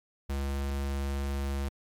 square tone, 69.3 Hz, C#2, in tune, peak -30 dBFS, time 0.29-1.69 s, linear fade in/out 10 ms, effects MP3 96 kbps

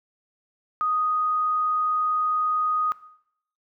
sine tone, 1244.5 Hz, D#6, in tune, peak -21 dBFS, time 0.81-2.92 s, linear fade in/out 0 ms, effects noise-tail reverb RT60 0.7 s tail -17 dB re dry

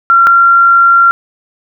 sine tone pair in turn, 1369 / 1375.7 Hz, F6 / F6, -35 / -26 cents, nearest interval unison, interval 9 cents, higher second, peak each -3 dBFS, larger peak neither, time 0.1-0.27 / 0.27-1.11 s, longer second, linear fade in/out 0 ms, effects none

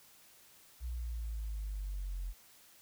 sine exponential sweep, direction down, 61.74 to 43.68 Hz, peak -35 dBFS, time 0.8-2.34 s, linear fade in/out 50 ms, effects tanh soft clip ceiling -32 dBFS + white hiss -61 dBFS RMS until 2.81 s

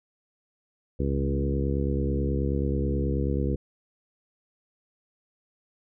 harmonic tone with a mistuned harmonic, 69.3 Hz, C#2, in tune, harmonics 1 / 2 / 3 / 4 / 5 / 6 / 7, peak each -27 / -30 / -32 / -33 / -34 / -35 / -35 dBFS, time 0.99-3.56 s, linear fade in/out 10 ms, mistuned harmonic 2, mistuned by -16 cents, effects none

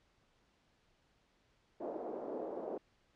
white band-pass noise, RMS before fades -42 dBFS, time 1.8-2.78 s, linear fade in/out 5 ms, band 290 to 620 Hz, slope 24 dB/octave, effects pink hiss -73 dBFS RMS until 3.15 s + low-pass 5000 Hz 12 dB/octave

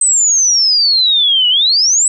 sine exponential two-way sweep, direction down then up, 8250 to 2886 to 8050 Hz, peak -8 dBFS, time 0.01-2.08 s, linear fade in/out 2 ms, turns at 1.49 s, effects none

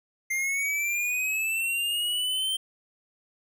square linear sweep, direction up, 2094 to 3136 Hz, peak -26 dBFS, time 0.3-2.57 s, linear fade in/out 10 ms, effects none

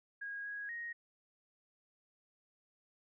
sine tone with pitch steps, 1639 / 1654 / 1873 Hz, G#6 / G#6 / A#6, -23 / -8 / +8 cents, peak -40 dBFS, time 0.21-0.93 s, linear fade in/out 10 ms, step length 240 ms, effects none

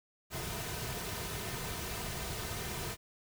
pink noise with comb filter, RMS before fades -39 dBFS, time 0.3-2.97 s, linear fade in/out 50 ms, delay 3.6 ms, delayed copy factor -0.55, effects none

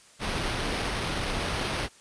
pink noise with sample-and-hold, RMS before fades -30 dBFS, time 0.19-1.89 s, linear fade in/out 50 ms, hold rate 7350 Hz, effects white hiss -55 dBFS RMS until 2 s + resampled to 22050 Hz

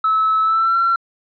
triangle tone with pitch glide, 1300 to 1359.1 Hz, E6 to F6, -24 to -48 cents, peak -10 dBFS, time 0.04-0.96 s, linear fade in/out 5 ms, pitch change +76 cents, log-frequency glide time 0.42-0.76 s, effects tanh soft clip ceiling -10 dBFS + resampled to 11025 Hz

